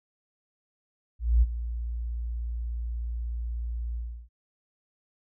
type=tone with ADSR envelope; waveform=sine; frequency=58.27 Hz; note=A#1; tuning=in tune; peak=-15 dBFS; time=1.19-4.29 s; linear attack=230 ms; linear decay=34 ms; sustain=-14 dB; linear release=330 ms; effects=none